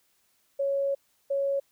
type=tone pair in turn; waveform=sine; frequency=554.4 / 554.4 Hz; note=C#5 / C#5; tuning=0 / 0 cents; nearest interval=unison; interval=0 cents; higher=neither; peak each=-24 dBFS; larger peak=neither; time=0.59-0.95 / 1.3-1.6 s; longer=first; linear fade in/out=10 ms; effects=white hiss -69 dBFS RMS until 1.71 s